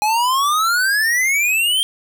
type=exponential sweep; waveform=square; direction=up; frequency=830.6 to 3210 Hz; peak=-15 dBFS; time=0.02-1.83 s; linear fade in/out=0 ms; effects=none